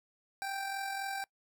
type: tone with amplitude modulation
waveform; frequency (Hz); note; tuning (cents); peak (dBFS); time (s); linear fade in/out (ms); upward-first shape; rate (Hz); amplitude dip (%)
25% pulse; 784; G5; 0; -30; 0.42-1.24; 0; sine; 43.8; 40
effects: noise-tail reverb RT60 0.1 s tail -24 dB re dry